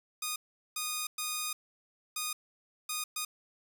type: tone bursts at uneven times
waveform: 5% pulse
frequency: 1234 Hz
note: D#6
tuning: 15 cents flat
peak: -21 dBFS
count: 6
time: 0.22-0.36 / 0.76-1.07 / 1.18-1.53 / 2.16-2.33 / 2.89-3.04 / 3.16-3.25 s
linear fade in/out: 5 ms
effects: none